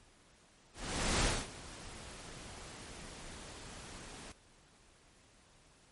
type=noise with ADSR envelope; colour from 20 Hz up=pink; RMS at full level=-30 dBFS; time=0.73-4.32 s; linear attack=490 ms; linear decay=250 ms; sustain=-19 dB; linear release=3 ms; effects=pink hiss -64 dBFS RMS until 5.91 s + MP3 48 kbps